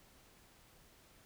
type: silence
effects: pink hiss -64 dBFS RMS until 1.25 s